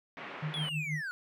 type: band-pass noise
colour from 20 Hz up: white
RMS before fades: -44 dBFS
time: 0.17-0.69 s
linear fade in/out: 0 ms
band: 160 to 2400 Hz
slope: 24 dB/octave
type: tone with tremolo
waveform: sine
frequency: 153.2 Hz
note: D#3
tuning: 27 cents flat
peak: -30 dBFS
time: 0.42-1.02 s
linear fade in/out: 10 ms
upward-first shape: triangle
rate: 6.3 Hz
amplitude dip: 95%
type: linear sweep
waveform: triangle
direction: down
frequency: 3448 to 1418 Hz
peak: -33 dBFS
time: 0.54-1.11 s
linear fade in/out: 0 ms
effects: none